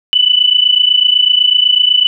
sine tone pair together, 2969 / 2997 Hz, F#7 / F#7, +5 / +22 cents, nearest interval unison, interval 17 cents, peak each -10 dBFS, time 0.13-2.07 s, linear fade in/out 0 ms, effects none

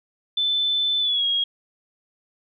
sine tone with pitch glide, 3520 to 3284 Hz, A7 to G#7, 0 to -20 cents, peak -19 dBFS, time 0.37-1.44 s, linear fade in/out 5 ms, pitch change -120 cents, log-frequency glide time 1-1.25 s, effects none

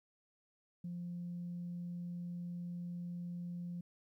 sine tone, 174.61 Hz, F3, in tune, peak -39 dBFS, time 0.84-3.81 s, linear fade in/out 5 ms, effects tanh soft clip ceiling -36 dBFS + 13-bit

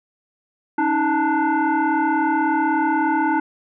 sine tone with frequency modulation, 279.3 Hz, C#4, 13 cents sharp, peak -16 dBFS, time 0.78-3.4 s, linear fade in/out 5 ms, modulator 595 Hz, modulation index 1.8, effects none

